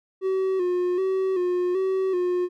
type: tone with vibrato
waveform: triangle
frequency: 369 Hz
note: F#4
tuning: 5 cents flat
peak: -19 dBFS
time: 0.21-2.49 s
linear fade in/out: 50 ms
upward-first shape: square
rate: 1.3 Hz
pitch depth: 51 cents each way
effects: none